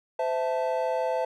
triangle chord, A minor, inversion first, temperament equal with one note detuned, 513.4 / 659.3 / 880 Hz, C5 / E5 / A5, -33 / 0 / 0 cents, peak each -26 / -27 / -29 dBFS, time 0.19-1.25 s, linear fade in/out 5 ms, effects none

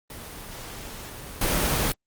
pink noise with level steps, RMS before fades -39 / -23 dBFS, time 0.1-1.92 s, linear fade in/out 2 ms, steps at 1.41 s, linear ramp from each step 5 ms, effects Opus 24 kbps

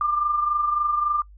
sine tone pair together, 1191.4 / 1215 Hz, D6 / D#6, +24 / -42 cents, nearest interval unison, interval 34 cents, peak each -20 / -29 dBFS, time 0.01-1.22 s, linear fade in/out 2 ms, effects noise-tail reverb RT60 0.1 s tail -25 dB re dry + added 50 Hz sine -44 dBFS peak until 1.37 s

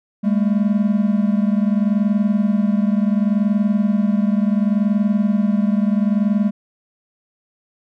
triangle tone pair together, 201.6 / 222.3 Hz, G3 / A3, +49 / +18 cents, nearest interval major second, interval 169 cents, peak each -14 / -17 dBFS, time 0.23-6.51 s, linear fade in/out 20 ms, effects none

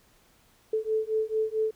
sine beating tone pair, 435.1 / 439.6 Hz, A4 / A4, -19 / -2 cents, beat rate 4.5 Hz, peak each -28 dBFS, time 0.73-1.71 s, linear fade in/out 5 ms, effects pink hiss -62 dBFS RMS until 1.75 s

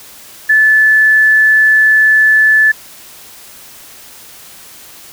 sine tone, 1739 Hz, A6, 21 cents flat, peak -5 dBFS, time 0.49-2.72 s, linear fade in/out 10 ms, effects white hiss -36 dBFS RMS until 5.12 s

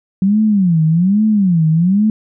sine tone with vibrato, 185 Hz, F#3, in tune, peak -9 dBFS, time 0.22-2.1 s, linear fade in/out 2 ms, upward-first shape sine, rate 1.2 Hz, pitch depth 280 cents each way, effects none

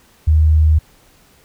sine tone, 77.78 Hz, D#2, in tune, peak -8 dBFS, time 0.27-0.79 s, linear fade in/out 10 ms, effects pink hiss -51 dBFS RMS until 1.44 s

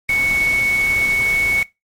sine tone in noise, 2217 Hz, C#7, in tune, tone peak -14 dBFS, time 0.09-1.63 s, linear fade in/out 2 ms, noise pink, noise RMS -29 dBFS, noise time 0.09-1.63 s, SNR +12 dB, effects noise-tail reverb RT60 0.2 s tail -20 dB re dry + MP3 64 kbps

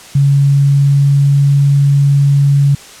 sine tone with pitch glide, 140 to 140.89 Hz, C#3 to C#3, +18 to +28 cents, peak -6 dBFS, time 0.15-2.75 s, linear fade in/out 5 ms, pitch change +10 cents, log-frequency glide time 0.33-1.48 s, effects white hiss -35 dBFS RMS until 3 s + low-pass 9000 Hz 12 dB/octave

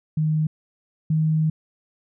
sine tone pair in turn, 155.3 / 157.01 Hz, D#3 / D#3, -3 / +16 cents, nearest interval unison, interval 19 cents, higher second, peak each -18 / -17 dBFS, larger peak second, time 0.17-0.47 / 1.1-1.5 s, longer second, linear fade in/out 5 ms, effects none

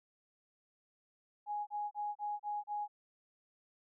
sine tone bursts, 831 Hz, G#5, 1 cent sharp, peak -35 dBFS, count 6, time 1.46-2.88 s, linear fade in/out 50 ms, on 210 ms, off 32 ms, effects none

